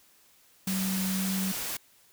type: tone in noise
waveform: sine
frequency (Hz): 190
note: F#3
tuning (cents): +46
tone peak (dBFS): -28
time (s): 0.67-1.52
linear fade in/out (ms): 5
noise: white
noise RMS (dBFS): -34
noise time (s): 0.67-1.77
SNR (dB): +3
effects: white hiss -61 dBFS RMS until 2.12 s